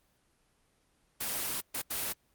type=noise bursts at uneven times; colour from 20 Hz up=white; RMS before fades=-34 dBFS; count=3; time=1.2-1.61 / 1.74-1.82 / 1.9-2.13 s; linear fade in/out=10 ms; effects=pink hiss -71 dBFS RMS until 2.34 s + Opus 24 kbps